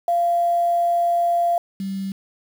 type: tone pair in turn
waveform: sine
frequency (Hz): 691 / 193.91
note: F5 / G3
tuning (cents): -19 / -19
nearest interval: octave + minor seventh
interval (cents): 2200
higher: first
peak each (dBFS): -16 / -24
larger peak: first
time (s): 0.08-1.58 / 1.8-2.12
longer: first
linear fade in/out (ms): 2
effects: 7-bit